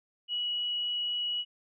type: tone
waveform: sine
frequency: 2924 Hz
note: F#7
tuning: 21 cents flat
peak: -29 dBFS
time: 0.28-1.45 s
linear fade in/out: 50 ms
effects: none